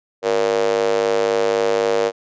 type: tone with high-pass filter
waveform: square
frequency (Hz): 51.91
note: G#1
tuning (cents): 0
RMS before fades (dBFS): -18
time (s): 0.22-2.12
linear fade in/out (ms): 50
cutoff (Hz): 490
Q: 5.3
effects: resampled to 16000 Hz